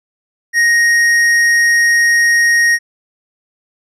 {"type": "tone with tanh clipping", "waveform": "triangle", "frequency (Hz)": 1871, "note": "A#6", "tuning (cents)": 6, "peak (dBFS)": -10, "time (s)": [0.53, 2.79], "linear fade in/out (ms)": 50, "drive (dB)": 15, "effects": ["resampled to 32000 Hz"]}